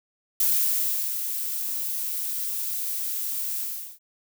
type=noise with ADSR envelope; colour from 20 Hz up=violet; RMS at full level=-21 dBFS; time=0.4-3.99 s; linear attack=3 ms; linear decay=730 ms; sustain=-8 dB; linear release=390 ms; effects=none